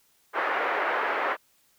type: band-pass noise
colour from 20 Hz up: white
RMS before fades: -27 dBFS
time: 0.33-1.37 s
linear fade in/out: 50 ms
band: 400 to 1800 Hz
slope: 24 dB/octave
effects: white hiss -65 dBFS RMS until 1.78 s